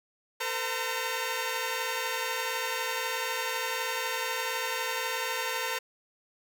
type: tone cluster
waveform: 10% pulse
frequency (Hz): 452.5 / 511 / 917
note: A4 / C5 / A#5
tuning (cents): +48 / -41 / -29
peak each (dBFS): -27 / -25 / -26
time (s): 0.4-5.79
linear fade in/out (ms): 10
effects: none